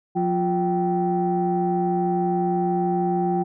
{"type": "tone cluster", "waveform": "sine", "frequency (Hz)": [178.7, 352.3, 777], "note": ["F3", "F4", "G5"], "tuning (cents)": [40, 15, -16], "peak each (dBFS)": -23, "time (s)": [0.15, 3.44], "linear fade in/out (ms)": 20, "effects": ["tanh soft clip ceiling -12 dBFS"]}